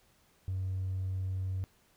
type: tone with hard clipping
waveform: sine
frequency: 94.1 Hz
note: F#2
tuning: 30 cents sharp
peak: -32 dBFS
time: 0.48-1.64 s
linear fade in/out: 0 ms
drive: 1 dB
effects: pink hiss -67 dBFS RMS until 1.96 s